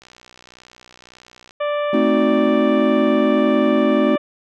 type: click train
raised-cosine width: 0.2 ms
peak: -26 dBFS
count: 93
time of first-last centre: 0.02-1.509 s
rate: 61.8 Hz
type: harmonic tone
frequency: 587.3 Hz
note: D5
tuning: in tune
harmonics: 1 / 2 / 3 / 4 / 5 / 6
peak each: -19 / -26 / -33 / -34 / -38 / -42 dBFS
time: 1.6-4.18 s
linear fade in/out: 10 ms
type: chord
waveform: triangle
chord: A diminished seventh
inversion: none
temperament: equal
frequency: 220 / 261.6 / 311.1 / 370 Hz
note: A3 / C4 / Eb4 / Gb4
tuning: 0 / 0 / 0 / 0 cents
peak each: -18 / -17 / -18 / -20 dBFS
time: 1.93-4.16 s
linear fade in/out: 5 ms
effects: none